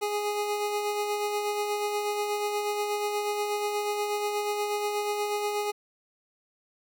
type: tone with tremolo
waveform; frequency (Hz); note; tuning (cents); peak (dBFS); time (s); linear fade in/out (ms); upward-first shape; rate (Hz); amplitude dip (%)
25% pulse; 414.7; G#4; -3; -22; 0.01-5.72; 20; sine; 8.3; 35
effects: none